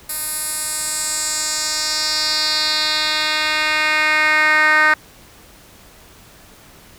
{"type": "tone with band-pass filter sweep", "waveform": "10% pulse", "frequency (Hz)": 307.7, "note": "D#4", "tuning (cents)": -19, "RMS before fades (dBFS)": -18, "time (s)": [0.09, 4.94], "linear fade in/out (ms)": 5, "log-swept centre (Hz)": [12000, 1700], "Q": 2.6, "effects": ["pink hiss -45 dBFS RMS until 6.98 s"]}